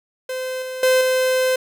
45% pulse tone with level steps, 515 Hz, C5, 28 cents flat, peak -24 / -27 / -13 / -16 dBFS, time 0.29-1.56 s, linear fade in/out 5 ms, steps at 0.62 / 0.83 / 1.01 s, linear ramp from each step 2 ms, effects none

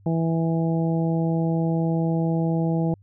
harmonic tone, 164.3 Hz, E3, 5 cents flat, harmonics 1 / 2 / 3 / 4 / 5, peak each -21 / -27 / -31 / -33 / -35 dBFS, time 0.06-2.94 s, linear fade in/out 2 ms, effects added 99 Hz sine -50 dBFS peak until 3.02 s

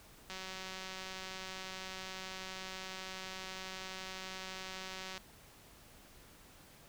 click train, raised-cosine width 0.2 ms, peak -27 dBFS, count 918, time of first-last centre 0.3-5.178 s, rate 188 Hz, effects pink hiss -59 dBFS RMS until 6.88 s

